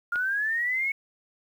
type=linear sweep; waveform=sine; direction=up; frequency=1396.9 to 2217 Hz; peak=-24 dBFS; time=0.12-0.92 s; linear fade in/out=5 ms
type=click; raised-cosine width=0.3 ms; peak=-22 dBFS; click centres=0.158 s
effects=9-bit